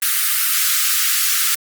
white high-pass noise, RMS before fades -17 dBFS, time 0.02-1.55 s, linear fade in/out 5 ms, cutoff 1200 Hz, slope 96 dB/octave, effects Opus 32 kbps

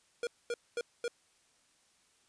square tone bursts, 475.6 Hz, A#4, 35 cents sharp, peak -33 dBFS, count 4, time 0.23-1.08 s, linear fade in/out 2 ms, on 40 ms, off 230 ms, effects white hiss -69 dBFS RMS until 2.28 s + resampled to 22050 Hz

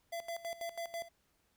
square tone with tremolo, 676 Hz, E5, 43 cents sharp, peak -38 dBFS, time 0.12-1.09 s, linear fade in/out 10 ms, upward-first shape square, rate 6.1 Hz, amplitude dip 80%, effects pink hiss -75 dBFS RMS until 1.56 s

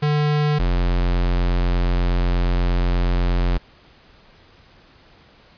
square tone pair in turn, 149 / 44.18 Hz, D3 / F1, +25 / +21 cents, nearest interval octave + major sixth, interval 2104 cents, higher first, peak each -17 dBFS, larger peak neither, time 0.02-0.59 / 0.59-3.58 s, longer second, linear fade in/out 10 ms, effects pink hiss -51 dBFS RMS until 5.57 s + resampled to 11025 Hz

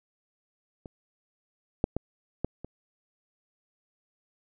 clicks, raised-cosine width 2 ms, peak -28 / -9 / -15 / -14 / -25 dBFS, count 5, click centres 0.858 / 1.841 / 1.966 / 2.446 / 2.646 s, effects none

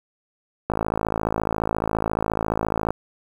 click train, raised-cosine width 1 ms, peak -8 dBFS, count 121, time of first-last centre 0.7-2.906 s, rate 54.4 Hz, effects 7-bit

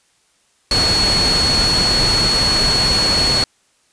sine tone in noise, 4360 Hz, C#8, 29 cents flat, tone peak -14 dBFS, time 0.71-3.44 s, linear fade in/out 2 ms, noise pink, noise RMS -19 dBFS, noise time 0.71-3.44 s, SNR +2 dB, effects white hiss -59 dBFS RMS until 3.92 s + resampled to 22050 Hz

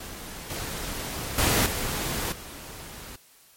pink noise with level steps, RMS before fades -39 / -33 / -22 / -29 / -41 dBFS, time 0-3.16 s, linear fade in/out 5 ms, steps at 0.5 / 1.38 / 1.66 / 2.32 s, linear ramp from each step 2 ms, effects white hiss -56 dBFS RMS until 3.56 s + MP3 64 kbps

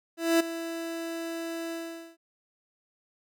30% pulse tone with ADSR envelope, 331.8 Hz, E4, 11 cents sharp, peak -16 dBFS, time 0.17-2.17 s, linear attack 230 ms, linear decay 10 ms, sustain -14 dB, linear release 450 ms, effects none

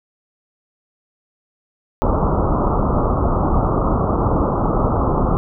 pink low-pass noise, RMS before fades -17 dBFS, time 2.02-5.37 s, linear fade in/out 0 ms, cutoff 1300 Hz, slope 96 dB/octave, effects none

